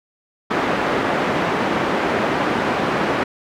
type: band-pass noise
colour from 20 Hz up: pink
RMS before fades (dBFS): -20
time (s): 0.5-3.24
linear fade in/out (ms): 10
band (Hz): 230 to 1800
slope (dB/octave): 12
effects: none